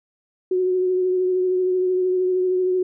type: tone with vibrato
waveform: sine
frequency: 367.9 Hz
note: F#4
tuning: 10 cents flat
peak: -17 dBFS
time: 0.51-2.83 s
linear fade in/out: 5 ms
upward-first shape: triangle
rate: 13 Hz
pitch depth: 26 cents each way
effects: none